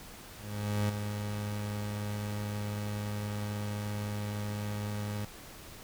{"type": "tone with ADSR envelope", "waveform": "30% pulse", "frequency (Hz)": 103.83, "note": "G#2", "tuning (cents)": 0, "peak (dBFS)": -24, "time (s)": [0.36, 5.25], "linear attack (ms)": 530, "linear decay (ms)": 10, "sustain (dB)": -7, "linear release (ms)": 5, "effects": ["pink hiss -49 dBFS RMS until 5.83 s"]}